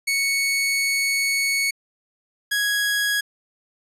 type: tone pair in turn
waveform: sawtooth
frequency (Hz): 2217 / 1660.9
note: C#7 / G#6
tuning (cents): 0 / 0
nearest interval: perfect fourth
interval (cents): 500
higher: first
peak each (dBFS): -16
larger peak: neither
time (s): 0.07-1.71 / 2.51-3.21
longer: first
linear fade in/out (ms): 10
effects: resampled to 32000 Hz